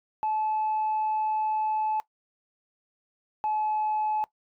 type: tone pair in turn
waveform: sine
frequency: 864 / 857 Hz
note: A5 / A5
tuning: -32 / -46 cents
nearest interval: unison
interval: 14 cents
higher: first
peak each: -23 dBFS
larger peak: neither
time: 0.23-2 / 3.44-4.24 s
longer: first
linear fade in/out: 0 ms
effects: noise-tail reverb RT60 0.1 s tail -21 dB re dry + tanh soft clip ceiling -21 dBFS